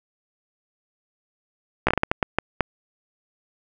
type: slowing click train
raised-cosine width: 0.5 ms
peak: -3 dBFS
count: 10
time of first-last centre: 1.87-2.607 s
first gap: 15 ms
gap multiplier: 1.4
effects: none